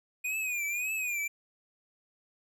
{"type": "tone with vibrato", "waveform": "square", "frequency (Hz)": 2460, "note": "D#7", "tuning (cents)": -20, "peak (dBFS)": -31, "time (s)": [0.24, 1.28], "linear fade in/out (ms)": 10, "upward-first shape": "triangle", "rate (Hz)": 1.8, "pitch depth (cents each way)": 120, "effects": []}